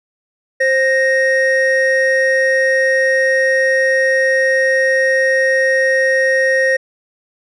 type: tone pair together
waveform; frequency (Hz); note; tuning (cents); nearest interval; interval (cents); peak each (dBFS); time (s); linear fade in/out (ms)
triangle; 527.2 / 1864.7; C5 / A#6; +13 / 0; octave + minor seventh; 2187; -12; 0.6-6.77; 10
effects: resampled to 22050 Hz